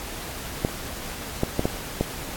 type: clicks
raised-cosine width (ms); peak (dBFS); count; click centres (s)
2; -7; 5; 0.649 / 1.434 / 1.594 / 1.655 / 2.01
effects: pink hiss -35 dBFS RMS until 2.36 s + AAC 64 kbps